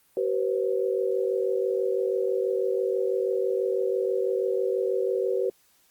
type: tone cluster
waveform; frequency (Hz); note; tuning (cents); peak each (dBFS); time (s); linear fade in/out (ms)
sine; 382.3 / 484.9 / 531; G4 / B4 / C5; -43 / -32 / +25; -26 / -27 / -30; 0.17-5.5; 2
effects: white hiss -63 dBFS RMS until 5.9 s + Opus 32 kbps